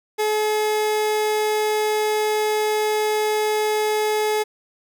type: tone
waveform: 30% pulse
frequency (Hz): 426.8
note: G#4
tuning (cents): +47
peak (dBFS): -16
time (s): 0.18-4.44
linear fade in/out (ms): 20
effects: none